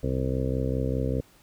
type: harmonic tone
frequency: 65 Hz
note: C2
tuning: 11 cents flat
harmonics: 1 / 2 / 3 / 4 / 5 / 6 / 7 / 8 / 9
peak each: -30 / -29 / -37 / -32 / -38 / -40 / -33 / -34 / -43 dBFS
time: 0.03-1.21 s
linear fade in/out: 5 ms
effects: pink hiss -58 dBFS RMS until 1.42 s